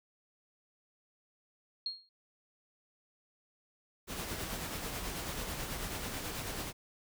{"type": "tone with exponential decay", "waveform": "sine", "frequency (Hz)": 4260, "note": "C8", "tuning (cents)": 30, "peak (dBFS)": -31, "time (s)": [1.86, 2.09], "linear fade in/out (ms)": 2, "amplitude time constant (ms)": 49}
{"type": "noise with tremolo", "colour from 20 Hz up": "pink", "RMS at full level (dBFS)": -38, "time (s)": [4.07, 6.73], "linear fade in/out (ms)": 50, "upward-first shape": "sine", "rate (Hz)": 9.2, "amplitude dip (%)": 35}
{"effects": []}